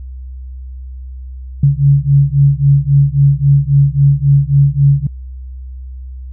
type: beating tone pair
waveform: sine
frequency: 138.59 / 142.29 Hz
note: C#3 / C#3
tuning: 0 / +46 cents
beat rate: 3.7 Hz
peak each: -10 dBFS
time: 1.63-5.07 s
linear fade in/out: 5 ms
effects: added 64 Hz sine -25 dBFS peak until 6.32 s